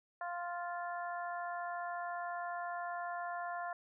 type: harmonic tone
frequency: 349.2 Hz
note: F4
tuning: in tune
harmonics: 2 / 3 / 4 / 5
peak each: -40 / -44 / -46 / -48 dBFS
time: 0.21-3.73 s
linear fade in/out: 2 ms
effects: none